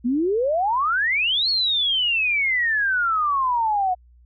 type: exponential two-way sweep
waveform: sine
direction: up then down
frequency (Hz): 230 to 4401 to 716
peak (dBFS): -18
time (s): 0.04-3.95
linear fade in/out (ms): 20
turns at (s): 1.49
effects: added 60 Hz sine -49 dBFS peak until 4.25 s